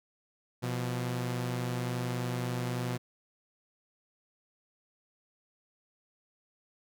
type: tone pair together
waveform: sawtooth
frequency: 123.47 / 174.61 Hz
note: B2 / F3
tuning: 0 / 0 cents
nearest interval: tritone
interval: 600 cents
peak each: -28 / -35 dBFS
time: 0.62-2.98 s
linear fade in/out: 20 ms
effects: none